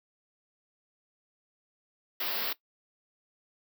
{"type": "band-stop noise", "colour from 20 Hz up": "white", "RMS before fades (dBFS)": -32, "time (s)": [2.2, 2.53], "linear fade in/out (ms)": 5, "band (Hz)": [5300, 13000], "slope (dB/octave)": 96, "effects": ["noise-tail reverb RT60 0.1 s tail -18 dB re dry", "high-pass 300 Hz 12 dB/octave"]}